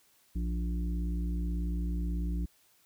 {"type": "harmonic tone", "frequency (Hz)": 58.27, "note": "A#1", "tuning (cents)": 0, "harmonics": [1, 3, 5, 6], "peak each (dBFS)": [-30, -37, -43, -51], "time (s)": [0.35, 2.46], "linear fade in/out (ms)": 10, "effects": ["white hiss -66 dBFS RMS until 2.85 s"]}